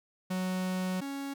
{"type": "tone pair in turn", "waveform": "45% pulse", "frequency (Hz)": [185, 277.2], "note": ["F#3", "C#4"], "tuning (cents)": [0, 0], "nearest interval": "perfect fifth", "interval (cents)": 700, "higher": "second", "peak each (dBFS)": [-30, -35], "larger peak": "first", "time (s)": [[0.3, 1.01], [1.01, 1.34]], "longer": "first", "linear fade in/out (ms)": 10, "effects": []}